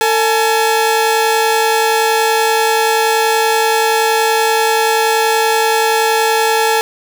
sawtooth tone pair together, 450 / 849.5 Hz, A4 / G#5, +39 / +39 cents, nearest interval major seventh, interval 1100 cents, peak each -10 dBFS, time 0.01-6.81 s, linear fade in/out 0 ms, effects none

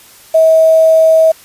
sine tone with quantisation, 643 Hz, E5, 43 cents flat, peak -4 dBFS, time 0.34-1.32 s, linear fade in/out 10 ms, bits 5, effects white hiss -40 dBFS RMS until 1.44 s + resampled to 32000 Hz

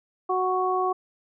harmonic tone, 370 Hz, F#4, in tune, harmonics 1 / 2 / 3, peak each -26 / -26 / -26 dBFS, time 0.29-0.93 s, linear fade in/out 10 ms, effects none

